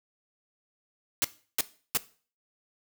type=noise bursts; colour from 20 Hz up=white; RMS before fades=-25 dBFS; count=3; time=1.22-1.972 s; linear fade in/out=0 ms; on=24 ms; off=340 ms; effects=noise-tail reverb RT60 0.4 s tail -17 dB re dry

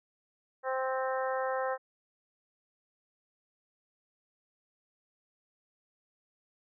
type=harmonic tone; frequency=261.6 Hz; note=C4; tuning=in tune; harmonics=2 / 3 / 4 / 5 / 6 / 7; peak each=-32 / -36 / -38 / -40 / -42 / -43 dBFS; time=0.63-1.78 s; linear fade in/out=50 ms; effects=none

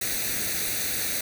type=noise with comb filter; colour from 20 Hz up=white; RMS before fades=-28 dBFS; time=0.01-1.21 s; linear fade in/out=5 ms; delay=0.48 ms; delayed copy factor=+0.7; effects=none

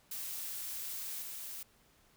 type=noise with level steps; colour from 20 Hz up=blue; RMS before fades=-41 / -44 dBFS; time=0.11-1.63 s; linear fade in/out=5 ms; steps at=1.22 s; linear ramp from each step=2 ms; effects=pink hiss -67 dBFS RMS until 2.16 s

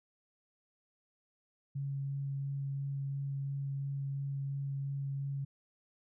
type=tone with vibrato; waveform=sine; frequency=138.59 Hz; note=C#3; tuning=in tune; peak=-34 dBFS; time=1.75-5.45 s; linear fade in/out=10 ms; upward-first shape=sine; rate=2.9 Hz; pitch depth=8 cents each way; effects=none

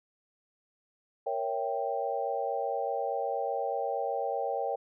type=chord; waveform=sine; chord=A# diminished seventh; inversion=none; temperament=equal; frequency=466.2 / 554.4 / 659.3 / 784 Hz; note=A#4 / C#5 / E5 / G5; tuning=0 / 0 / 0 / 0 cents; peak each=-35 / -34 / -37 / -33 dBFS; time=1.26-4.76 s; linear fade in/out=10 ms; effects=none

